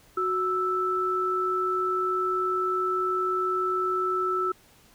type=tone pair together; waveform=sine; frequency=369.3 / 1318.5 Hz; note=F#4 / E6; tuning=-3 / 0 cents; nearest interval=octave + minor seventh; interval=2203 cents; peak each=-28 / -25 dBFS; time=0.17-4.52 s; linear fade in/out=5 ms; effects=pink hiss -57 dBFS RMS until 4.94 s